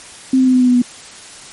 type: tone with pitch steps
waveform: sine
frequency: 261.6 / 258.7 / 255.9 / 253.1 / 250.4 / 247.6 / 244.9 Hz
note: C4 / C4 / C4 / B3 / B3 / B3 / B3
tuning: 0 / -19 / -38 / +43 / +24 / +5 / -14 cents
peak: -8 dBFS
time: 0.33-0.82 s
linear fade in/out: 5 ms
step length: 70 ms
effects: white hiss -36 dBFS RMS until 1.52 s + MP3 48 kbps